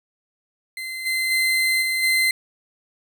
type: tone with level steps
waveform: 35% pulse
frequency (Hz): 2066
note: C7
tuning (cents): -22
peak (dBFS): -27 / -19 / -16 / -19 / -15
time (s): 0.77-2.31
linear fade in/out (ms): 2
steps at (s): 1.05 / 1.3 / 1.81 / 2.02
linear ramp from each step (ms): 20
effects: none